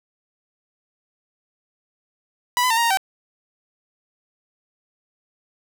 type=tone with pitch steps; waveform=sawtooth; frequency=983 / 1007 / 908 / 936 / 928 / 770 Hz; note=B5 / B5 / A#5 / A#5 / A#5 / G5; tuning=-8 / +33 / -46 / +7 / -8 / -31 cents; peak=-13 dBFS; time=2.57-2.972 s; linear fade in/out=0 ms; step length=67 ms; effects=none